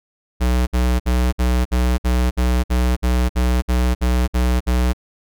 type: tone bursts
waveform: square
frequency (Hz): 61.74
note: B1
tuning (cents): 0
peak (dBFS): -15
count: 14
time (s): 0.4-4.934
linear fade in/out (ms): 20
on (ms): 270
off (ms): 58
effects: none